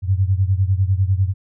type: beating tone pair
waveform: sine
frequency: 92.5 / 102.5 Hz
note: F#2 / G#2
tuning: 0 / -22 cents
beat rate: 10 Hz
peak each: -16 / -19 dBFS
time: 0.02-1.34 s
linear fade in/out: 50 ms
effects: none